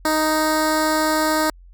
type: tone with notch filter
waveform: 10% pulse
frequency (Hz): 311.1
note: D#4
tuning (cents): 0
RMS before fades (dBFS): -19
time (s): 0.05-1.5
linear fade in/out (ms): 2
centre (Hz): 2500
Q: 1.7
effects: added 44 Hz sine -42 dBFS peak until 1.73 s